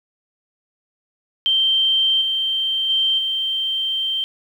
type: tone with level steps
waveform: sine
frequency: 3136 Hz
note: G7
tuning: in tune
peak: -14 / -18 / -15 / -19 dBFS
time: 1.46-4.24 s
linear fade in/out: 0 ms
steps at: 2.21 / 2.89 / 3.18 s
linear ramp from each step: 10 ms
effects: 8-bit